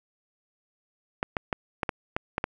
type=clicks; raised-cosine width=0.5 ms; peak=-11 dBFS; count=8; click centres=1.229 / 1.368 / 1.528 / 1.832 / 1.892 / 2.165 / 2.381 / 2.441 s; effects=none